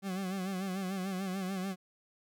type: tone with vibrato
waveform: 40% pulse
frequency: 189.4 Hz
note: F#3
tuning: 41 cents sharp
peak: -33 dBFS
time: 0.02-1.76 s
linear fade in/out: 50 ms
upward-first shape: sine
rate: 6.8 Hz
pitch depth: 72 cents each way
effects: none